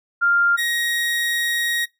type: tone pair in turn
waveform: sine / 30% pulse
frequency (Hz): 1396.9 / 1885.7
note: F6 / A#6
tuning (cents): 0 / +19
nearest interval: perfect fourth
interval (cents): 519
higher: second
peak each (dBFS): -14 / -17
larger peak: first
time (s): 0.21-0.57 / 0.57-1.86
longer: second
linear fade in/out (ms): 20
effects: noise-tail reverb RT60 0.2 s tail -21 dB re dry